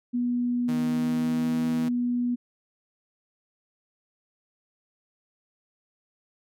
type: tone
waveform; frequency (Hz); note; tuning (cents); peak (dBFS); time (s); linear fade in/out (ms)
sine; 243.5; B3; -24; -23; 0.13-2.36; 20
type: tone with pitch glide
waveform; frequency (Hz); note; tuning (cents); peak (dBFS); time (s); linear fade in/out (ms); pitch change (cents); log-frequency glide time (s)
sawtooth; 155.56 to 159.75; D#3 to D#3; 0 to +46; -29; 0.68-1.89; 10; +46; 0.82-1.63
effects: none